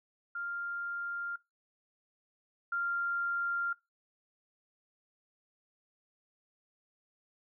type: tone pair in turn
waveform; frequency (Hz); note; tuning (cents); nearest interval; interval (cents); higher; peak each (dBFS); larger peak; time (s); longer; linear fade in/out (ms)
sine; 1396.9 / 1391.7; F6 / F6; 0 / -6; unison; 6; first; -35 / -30; second; 0.35-1.36 / 2.72-3.73; neither; 5
effects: noise-tail reverb RT60 0.2 s tail -20 dB re dry